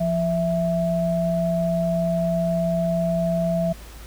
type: tone pair together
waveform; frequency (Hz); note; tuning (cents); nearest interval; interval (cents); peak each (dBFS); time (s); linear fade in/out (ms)
sine; 172.32 / 659.3; F3 / E5; -23 / 0; octave + major seventh; 2323; -22; 0-3.73; 10
effects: added 54 Hz sine -39 dBFS peak until 4.06 s + pink hiss -45 dBFS RMS until 4.06 s